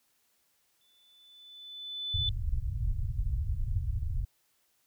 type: tone with exponential growth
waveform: sine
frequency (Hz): 3500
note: A7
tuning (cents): -10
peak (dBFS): -27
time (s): 0.81-2.29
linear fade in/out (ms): 1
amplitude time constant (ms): 320
type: low-pass noise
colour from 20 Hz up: pink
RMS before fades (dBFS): -31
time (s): 2.14-4.25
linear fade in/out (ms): 5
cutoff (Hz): 120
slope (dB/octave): 48
effects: white hiss -72 dBFS RMS until 4.86 s